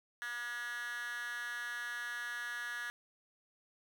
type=tone with high-pass filter; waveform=10% pulse; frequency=240 Hz; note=B3; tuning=49 cents flat; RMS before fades=-41 dBFS; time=0.22-2.9 s; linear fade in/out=0 ms; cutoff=1700 Hz; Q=6.6; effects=none